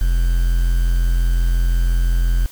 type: tone with quantisation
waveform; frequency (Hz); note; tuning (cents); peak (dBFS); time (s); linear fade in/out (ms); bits
triangle; 42.83; F1; -33; -11; 0.01-2.46; 0; 6
effects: white hiss -43 dBFS RMS until 2.51 s